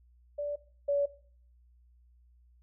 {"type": "tone pair in turn", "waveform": "sine", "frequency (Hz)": [582, 569.4], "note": ["D5", "C#5"], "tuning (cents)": [-16, 46], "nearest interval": "unison", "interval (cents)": 38, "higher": "first", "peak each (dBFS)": [-31, -25], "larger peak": "second", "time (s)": [[0.38, 0.56], [0.88, 1.06]], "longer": "neither", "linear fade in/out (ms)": 10, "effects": ["noise-tail reverb RT60 0.5 s tail -18 dB re dry", "added 60 Hz sine -59 dBFS peak until 2.62 s"]}